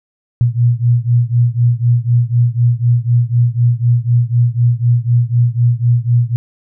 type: beating tone pair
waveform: sine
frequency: 118.3 / 122.3 Hz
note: A#2 / B2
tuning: +26 / -16 cents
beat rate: 4 Hz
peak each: -12 / -13 dBFS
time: 0.41-6.36 s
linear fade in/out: 0 ms
effects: none